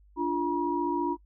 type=tone cluster; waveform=sine; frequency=291.9 / 346.8 / 959 Hz; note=D4 / F4 / A#5; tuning=-10 / -12 / +49 cents; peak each=-30 / -30 / -29 dBFS; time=0.16-1.17 s; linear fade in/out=50 ms; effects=noise-tail reverb RT60 0.1 s tail -23 dB re dry + added 50 Hz sine -55 dBFS peak until 1.25 s